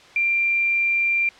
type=tone; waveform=sine; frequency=2373 Hz; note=D7; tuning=17 cents sharp; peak=-17 dBFS; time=0.16-1.29 s; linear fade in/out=2 ms; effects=white hiss -47 dBFS RMS until 1.39 s + low-pass 4000 Hz 12 dB/octave